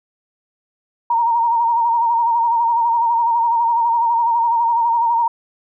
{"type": "tone with vibrato", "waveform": "sine", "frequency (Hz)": 932.3, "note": "A#5", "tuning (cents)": 0, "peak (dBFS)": -13, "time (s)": [1.1, 5.28], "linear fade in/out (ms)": 5, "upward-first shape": "sine", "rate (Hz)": 12, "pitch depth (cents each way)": 46, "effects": []}